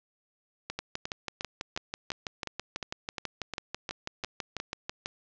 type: two click trains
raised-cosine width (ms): 0.2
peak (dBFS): -17 / -16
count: 12 / 27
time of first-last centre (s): 0.7-4.601 / 0.79-5.059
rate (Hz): 2.82 / 6.09
effects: resampled to 16000 Hz + 8-bit